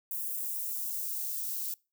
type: noise with high-pass filter sweep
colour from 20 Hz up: violet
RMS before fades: -35 dBFS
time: 0.11-1.74 s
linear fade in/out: 2 ms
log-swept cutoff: 9400 to 3800 Hz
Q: 0.88
effects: noise-tail reverb RT60 0.3 s tail -25 dB re dry